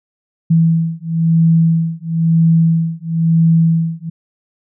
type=beating tone pair; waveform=sine; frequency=163.8 / 164.8 Hz; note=E3 / E3; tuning=-11 / 0 cents; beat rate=1 Hz; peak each=-13 dBFS; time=0.5-4.1 s; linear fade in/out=10 ms; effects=none